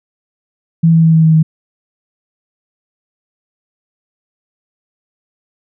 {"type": "tone with pitch steps", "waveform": "sine", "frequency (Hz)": [164.81, 163.48, 162.17, 160.86, 159.56, 158.28], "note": ["E3", "E3", "E3", "E3", "D#3", "D#3"], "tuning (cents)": [0, -14, -28, -42, 44, 30], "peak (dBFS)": -5, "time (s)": [0.83, 1.43], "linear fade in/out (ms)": 10, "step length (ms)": 100, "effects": []}